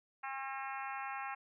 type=harmonic tone with a mistuned harmonic; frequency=269.5 Hz; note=C#4; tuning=49 cents flat; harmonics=3 / 4 / 5 / 6 / 7 / 8 / 9 / 10; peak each=-43 / -45 / -47 / -49 / -50 / -51 / -52 / -53 dBFS; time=0.23-1.35 s; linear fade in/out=10 ms; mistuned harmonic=7; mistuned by=-29 cents; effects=none